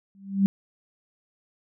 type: tone with exponential growth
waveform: sine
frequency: 196 Hz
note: G3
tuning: in tune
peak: -13 dBFS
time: 0.15-0.46 s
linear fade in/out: 0 ms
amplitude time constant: 67 ms
effects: none